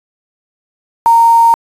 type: tone with quantisation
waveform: sine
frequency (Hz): 924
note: A#5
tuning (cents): -16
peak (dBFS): -4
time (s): 1.06-1.54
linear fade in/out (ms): 0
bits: 4
effects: resampled to 32000 Hz